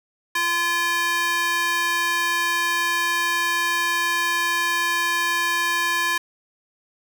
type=tone with high-pass filter; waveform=square; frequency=343.6 Hz; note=F4; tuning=28 cents flat; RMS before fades=-22 dBFS; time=0.35-6.18 s; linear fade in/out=5 ms; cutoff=1400 Hz; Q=2.3; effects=none